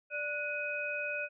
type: tone cluster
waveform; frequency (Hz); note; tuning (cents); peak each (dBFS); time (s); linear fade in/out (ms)
sine; 589 / 1469 / 2512; D5 / F#6 / D#7; +5 / -13 / +16; -39 / -38 / -36; 0.1-1.29; 50
effects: none